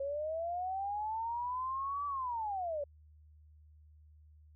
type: linear two-way sweep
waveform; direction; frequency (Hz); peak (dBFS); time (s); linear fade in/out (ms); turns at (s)
sine; up then down; 542 to 1159 to 556; -34; 0-2.84; 5; 2.06
effects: added 76 Hz sine -57 dBFS peak until 4.55 s